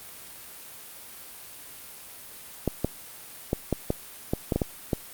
clicks, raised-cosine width 2 ms, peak -10 dBFS, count 10, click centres 2.677 / 2.846 / 3.531 / 3.727 / 3.904 / 4.335 / 4.522 / 4.56 / 4.618 / 4.932 s, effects white hiss -44 dBFS RMS until 5.13 s + Opus 32 kbps

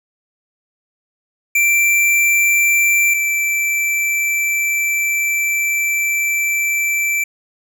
square tone pair in turn, 2349 / 2334 Hz, D7 / D7, 0 / -11 cents, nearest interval unison, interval 11 cents, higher first, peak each -12 / -16 dBFS, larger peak first, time 1.55-3.14 / 3.14-7.24 s, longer second, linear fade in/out 5 ms, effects none

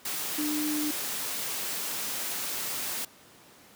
sine tone in noise, 300.3 Hz, D4, 39 cents sharp, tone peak -28 dBFS, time 0.38-0.91 s, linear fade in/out 5 ms, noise white, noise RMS -33 dBFS, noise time 0.05-3.05 s, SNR +2 dB, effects pink hiss -54 dBFS RMS until 3.75 s + high-pass 150 Hz 12 dB/octave

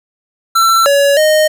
square tone with pitch steps, 1343 / 564 / 618 Hz, E6 / C#5 / D#5, +32 / +30 / -12 cents, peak -8 dBFS, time 0.55-1.48 s, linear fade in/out 10 ms, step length 310 ms, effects none

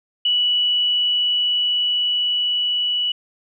sine tone with level ramp, 2948 Hz, F#7, 7 cents flat, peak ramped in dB -15 to -18 dBFS, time 0.25-3.12 s, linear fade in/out 5 ms, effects none

